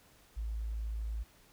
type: tone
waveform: sine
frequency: 55 Hz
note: A1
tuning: in tune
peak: -34 dBFS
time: 0.36-1.24 s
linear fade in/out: 20 ms
effects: pink hiss -63 dBFS RMS until 1.52 s